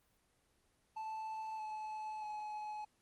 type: tone with pitch steps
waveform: triangle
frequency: 877 / 862.4 / 848.1 Hz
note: A5 / A5 / G#5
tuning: -6 / -35 / +36 cents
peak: -38 dBFS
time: 0.96-2.85 s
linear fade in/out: 10 ms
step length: 630 ms
effects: pink hiss -75 dBFS RMS until 3.01 s + Opus 24 kbps